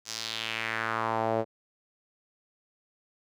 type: tone with band-pass filter sweep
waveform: sawtooth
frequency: 112.5 Hz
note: A2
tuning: 39 cents sharp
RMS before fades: -31 dBFS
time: 0.05-1.45 s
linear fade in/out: 50 ms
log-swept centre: 6100 to 530 Hz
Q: 2.5
effects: none